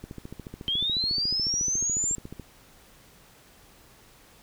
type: click train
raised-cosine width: 3 ms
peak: -25 dBFS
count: 34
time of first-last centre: 0.04-2.397 s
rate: 14 Hz
type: linear sweep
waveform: sine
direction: up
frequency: 3113 to 7459 Hz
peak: -24 dBFS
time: 0.68-2.15 s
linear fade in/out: 0 ms
effects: pink hiss -55 dBFS RMS until 4.42 s